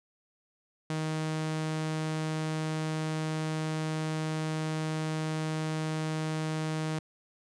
sawtooth tone, 156.9 Hz, D#3, 15 cents sharp, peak -26 dBFS, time 0.9-6.99 s, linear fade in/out 2 ms, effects resampled to 22050 Hz

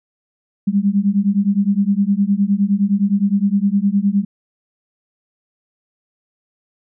sine beating tone pair, 195.5 / 205.2 Hz, G3 / G#3, -4 / -21 cents, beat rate 9.7 Hz, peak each -16 dBFS, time 0.67-4.25 s, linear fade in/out 10 ms, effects none

